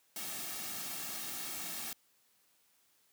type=noise with comb filter; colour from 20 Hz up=white; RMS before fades=-41 dBFS; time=0.16-1.93 s; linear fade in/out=2 ms; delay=2 ms; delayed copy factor=-0.6; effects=white hiss -71 dBFS RMS until 3.12 s + high-pass 100 Hz 12 dB/octave